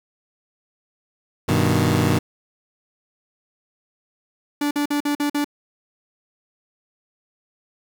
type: chord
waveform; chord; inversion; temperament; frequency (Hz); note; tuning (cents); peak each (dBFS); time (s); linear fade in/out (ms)
20% pulse; G augmented; none; equal; 98 / 123.47 / 155.56; G2 / B2 / D#3; 0 / 0 / 0; -16; 1.48-2.19; 10
type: tone bursts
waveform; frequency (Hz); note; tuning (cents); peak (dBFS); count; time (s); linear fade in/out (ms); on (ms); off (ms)
45% pulse; 290.9; D4; -16; -19; 6; 4.61-5.445; 5; 100; 47
effects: 8-bit